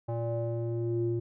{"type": "tone with low-pass filter sweep", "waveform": "square", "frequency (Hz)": 116.54, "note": "A#2", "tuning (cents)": 0, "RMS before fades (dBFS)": -31, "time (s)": [0.08, 1.2], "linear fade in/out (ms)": 10, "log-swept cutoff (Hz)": [720, 310], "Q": 4.7, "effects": []}